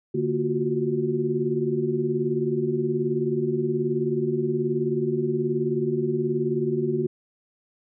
sine tone cluster, 146.4 / 230.1 / 353.9 / 372.7 Hz, D3 / A#3 / F4 / F#4, -5 / -22 / +23 / +13 cents, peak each -29 / -29 / -28 / -25 dBFS, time 0.14-7.07 s, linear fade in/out 10 ms, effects none

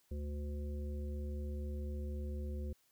harmonic tone, 73 Hz, D2, 10 cents flat, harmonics 1 / 3 / 5 / 7, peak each -38 / -48 / -51 / -53 dBFS, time 0.11-2.73 s, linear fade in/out 5 ms, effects white hiss -73 dBFS RMS until 2.91 s

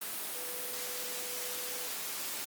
sine tone in noise, 493.8 Hz, B4, in tune, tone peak -47 dBFS, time 0.34-1.88 s, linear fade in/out 10 ms, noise white, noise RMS -38 dBFS, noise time 0.01-2.45 s, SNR -12 dB, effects high-pass 200 Hz 12 dB/octave + Opus 32 kbps

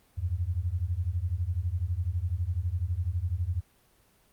sine beating tone pair, 82.1 / 94.1 Hz, E2 / F#2, -6 / +30 cents, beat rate 12 Hz, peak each -30 dBFS, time 0.17-3.61 s, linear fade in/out 20 ms, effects pink hiss -64 dBFS RMS until 4.32 s + Opus 32 kbps

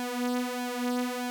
sawtooth tone with flanger, 246.9 Hz, B3, in tune, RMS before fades -31 dBFS, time 0-1.3 s, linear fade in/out 0 ms, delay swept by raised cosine 1.2 to 4.3 ms, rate 1.6 Hz, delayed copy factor +0.7, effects none

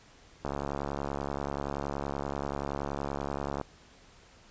click train, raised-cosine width 1 ms, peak -19 dBFS, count 224, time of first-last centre 0.45-3.613 s, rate 70.5 Hz, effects pink hiss -57 dBFS RMS until 4.5 s + resampled to 16000 Hz

